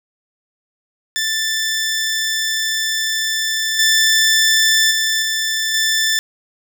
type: tone with level steps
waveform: 15% pulse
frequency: 1766 Hz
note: A6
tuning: 6 cents sharp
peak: -11 / -5 / -9 / -11 / -8 dBFS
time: 1.16-6.19 s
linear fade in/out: 0 ms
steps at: 3.79 / 4.91 / 5.22 / 5.74 s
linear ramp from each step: 2 ms
effects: none